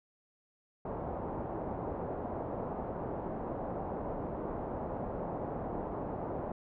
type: low-pass noise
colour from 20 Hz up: white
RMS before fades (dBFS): -38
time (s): 0.85-6.52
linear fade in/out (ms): 2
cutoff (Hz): 810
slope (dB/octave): 24
effects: none